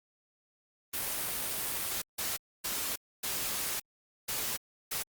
white noise bursts at uneven times, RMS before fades -34 dBFS, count 6, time 0.93-2.02 / 2.18-2.37 / 2.64-2.96 / 3.23-3.8 / 4.28-4.57 / 4.91-5.03 s, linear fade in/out 10 ms, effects Opus 32 kbps

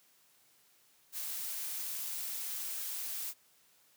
blue noise, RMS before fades -39 dBFS, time 1.12-3.34 s, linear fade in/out 50 ms, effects white hiss -67 dBFS RMS until 3.96 s + high-pass 100 Hz 12 dB/octave

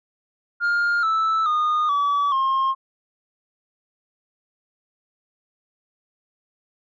sine tone with pitch steps, 1409 / 1314.6 / 1226.6 / 1144.5 / 1067.8 Hz, F6 / E6 / D#6 / D6 / C6, +15 / -5 / -25 / -45 / +35 cents, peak -15 dBFS, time 0.6-2.75 s, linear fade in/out 50 ms, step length 430 ms, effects tanh soft clip ceiling -17 dBFS

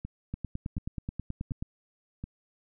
two click trains, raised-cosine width 5 ms, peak -24 / -21 dBFS, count 4 / 13, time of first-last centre 0.05-2.24 / 0.34-1.625 s, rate 1.37 / 9.34 Hz, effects none

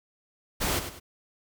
pink noise with echo, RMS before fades -27 dBFS, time 0.6-0.8 s, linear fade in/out 20 ms, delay 100 ms, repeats 2, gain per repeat -9 dB, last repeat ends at 1 s, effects none

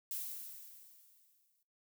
violet noise with exponential decay, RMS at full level -39 dBFS, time 0.11-1.63 s, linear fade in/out 1 ms, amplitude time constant 330 ms, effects noise-tail reverb RT60 0.3 s tail -19 dB re dry

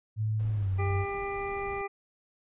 sine tone with pitch glide, 108.4 to 95.46 Hz, A2 to G2, -25 to -45 cents, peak -26 dBFS, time 0.16-1.06 s, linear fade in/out 50 ms, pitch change -220 cents, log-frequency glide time 0.52-0.7 s
brown noise, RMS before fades -45 dBFS, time 0.39-1.82 s, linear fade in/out 10 ms
harmonic tone, 398.2 Hz, G4, 27 cents sharp, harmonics 1 / 2 / 3 / 5 / 6, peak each -34 / -37 / -39 / -41 / -42 dBFS, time 0.78-1.88 s, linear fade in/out 20 ms
effects resampled to 8000 Hz

